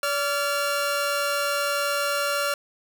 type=tone pair together; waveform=sawtooth; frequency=573.9 / 1384 Hz; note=D5 / F6; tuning=-40 / -16 cents; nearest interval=octave + minor third; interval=1524 cents; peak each=-22 dBFS; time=0.03-2.54 s; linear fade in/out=2 ms; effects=none